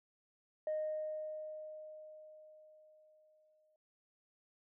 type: tone with exponential decay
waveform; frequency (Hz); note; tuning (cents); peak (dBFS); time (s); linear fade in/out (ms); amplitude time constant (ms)
sine; 618; D#5; -12; -32; 0.67-3.76; 2; 670
effects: tanh soft clip ceiling -31 dBFS